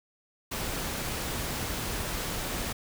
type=noise; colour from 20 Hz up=pink; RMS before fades=-33 dBFS; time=0.51-2.73 s; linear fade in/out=10 ms; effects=none